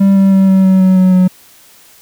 triangle tone with pitch steps, 196 / 194.2 / 192.41 / 190.64 / 188.89 / 187.15 / 185.43 / 183.72 Hz, G3 / G3 / G3 / G3 / F#3 / F#3 / F#3 / F#3, 0 / -16 / -32 / -48 / +36 / +20 / +4 / -12 cents, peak -3 dBFS, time 0-1.28 s, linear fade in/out 10 ms, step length 160 ms, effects white hiss -43 dBFS RMS until 2.01 s

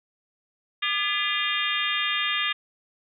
harmonic tone with a mistuned harmonic, 402.5 Hz, G4, 46 cents sharp, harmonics 3 / 4 / 5 / 6 / 7 / 8 / 9, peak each -31 / -31 / -31 / -31 / -31 / -31 / -31 dBFS, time 0.82-2.53 s, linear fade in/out 10 ms, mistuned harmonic 4, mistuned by +96 cents, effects none

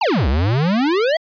square exponential two-way sweep, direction down then up, 988 to 61.74 to 673 Hz, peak -15 dBFS, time 0.01-1.17 s, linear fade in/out 5 ms, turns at 0.28 s, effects resampled to 11025 Hz

